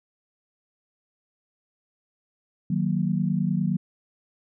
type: chord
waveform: sine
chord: D# minor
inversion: none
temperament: equal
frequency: 155.56 / 185 / 233.1 Hz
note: D#3 / F#3 / A#3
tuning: 0 / 0 / 0 cents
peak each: -26 / -24 / -29 dBFS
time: 2.7-3.77 s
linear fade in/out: 5 ms
effects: none